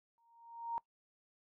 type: tone with exponential growth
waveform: sine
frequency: 930 Hz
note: A#5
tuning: 4 cents flat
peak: -33 dBFS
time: 0.18-0.78 s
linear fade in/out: 0 ms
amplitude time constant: 130 ms
effects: noise-tail reverb RT60 0.1 s tail -21 dB re dry